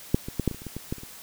clicks, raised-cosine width 3 ms, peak -6 / -20 / -12 / -9 / -21 / -28 / -30 / -22 / -20 / -15 / -30 / -28 dBFS, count 12, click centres 0.145 / 0.285 / 0.397 / 0.477 / 0.513 / 0.546 / 0.619 / 0.667 / 0.766 / 0.925 / 0.983 / 1.034 s, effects white hiss -45 dBFS RMS until 1.22 s

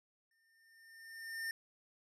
square tone with exponential growth, 1809 Hz, A6, 48 cents sharp, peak -37 dBFS, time 0.31-1.51 s, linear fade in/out 2 ms, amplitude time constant 260 ms, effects resampled to 32000 Hz

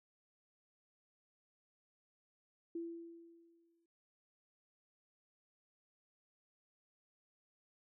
sine tone with exponential decay, 335.9 Hz, E4, 33 cents sharp, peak -38 dBFS, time 2.75-3.86 s, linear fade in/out 5 ms, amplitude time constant 240 ms, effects none

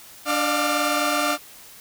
sawtooth tone cluster, 292.7 / 604 / 712 / 1180 / 1379 Hz, D4 / D5 / F5 / D6 / F6, -6 / +48 / +33 / +8 / -22 cents, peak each -23 dBFS, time 0.25-1.38 s, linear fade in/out 50 ms, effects white hiss -45 dBFS RMS until 1.8 s

